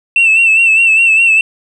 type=tone with vibrato; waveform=sine; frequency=2672 Hz; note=E7; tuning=23 cents sharp; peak=-4 dBFS; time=0.16-1.41 s; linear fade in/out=2 ms; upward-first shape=sine; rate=4.9 Hz; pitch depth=51 cents each way; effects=tanh soft clip ceiling -3 dBFS